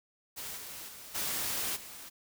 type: noise with level steps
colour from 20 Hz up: white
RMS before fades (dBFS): -41 / -44 / -48 / -34 / -47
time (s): 0.36-2.1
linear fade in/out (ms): 20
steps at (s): 0.56 / 0.87 / 1.14 / 1.75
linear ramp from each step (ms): 20
effects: none